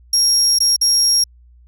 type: tone with dropouts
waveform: 35% pulse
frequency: 5588 Hz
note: F8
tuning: in tune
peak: -9 dBFS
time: 0.13-1.24 s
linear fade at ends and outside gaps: 5 ms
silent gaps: 0.588-0.603 / 0.764-0.812 s
effects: added 60 Hz sine -44 dBFS peak until 1.67 s